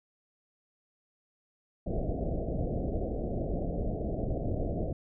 pink low-pass noise, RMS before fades -32 dBFS, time 1.86-4.93 s, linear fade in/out 5 ms, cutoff 710 Hz, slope 96 dB/octave, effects none

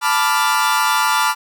40% pulse chord, B half-diminished seventh, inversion third, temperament equal, 880 / 987.8 / 1174.7 / 1396.9 Hz, A5 / B5 / D6 / F6, 0 / 0 / 0 / 0 cents, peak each -19 dBFS, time 0.01-1.35 s, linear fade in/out 50 ms, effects none

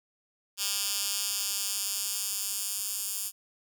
10% pulse tone with high-pass filter sweep, 201.2 Hz, G3, 45 cents sharp, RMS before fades -32 dBFS, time 0.57-3.32 s, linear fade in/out 50 ms, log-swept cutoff 4500 to 8400 Hz, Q 0.92, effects none

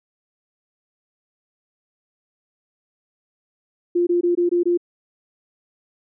sine tone bursts, 349.2 Hz, F4, in tune, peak -15 dBFS, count 6, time 3.95-4.775 s, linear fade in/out 10 ms, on 120 ms, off 21 ms, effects none

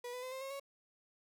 35% pulse tone with pitch steps, 486.8 / 499.6 / 512.8 / 526.3 / 540.1 / 554.4 Hz, B4 / B4 / C5 / C5 / C#5 / C#5, -25 / +20 / -35 / +10 / -45 / 0 cents, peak -40 dBFS, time 0.04-0.598 s, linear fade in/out 5 ms, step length 93 ms, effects none

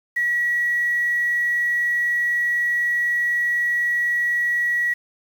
sine tone with quantisation, 1924 Hz, B6, 46 cents flat, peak -18 dBFS, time 0.16-4.94 s, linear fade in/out 10 ms, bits 7, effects none

